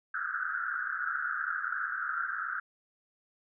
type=band-pass noise; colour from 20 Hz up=white; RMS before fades=-34 dBFS; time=0.14-2.6 s; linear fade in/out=5 ms; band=1300 to 1600 Hz; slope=96 dB/octave; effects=none